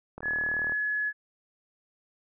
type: click train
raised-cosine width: 1 ms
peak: -26 dBFS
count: 22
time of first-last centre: 0.18-0.721 s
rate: 38.8 Hz
type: tone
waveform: sine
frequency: 1698 Hz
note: G#6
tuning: 38 cents sharp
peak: -26 dBFS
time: 0.22-1.13 s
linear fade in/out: 50 ms
effects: none